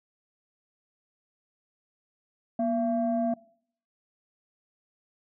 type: tone pair together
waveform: sine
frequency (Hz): 239 / 676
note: A#3 / E5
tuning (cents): +43 / +43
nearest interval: octave + tritone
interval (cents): 1800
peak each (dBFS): -26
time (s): 2.59-3.34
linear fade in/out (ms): 5
effects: noise-tail reverb RT60 0.6 s tail -22 dB re dry + tanh soft clip ceiling -18 dBFS